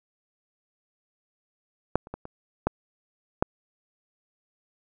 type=clicks; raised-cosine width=1 ms; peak=-6 / -29 / -20 / -25 / -8 / -6 dBFS; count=6; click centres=1.956 / 2.071 / 2.14 / 2.254 / 2.67 / 3.425 s; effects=none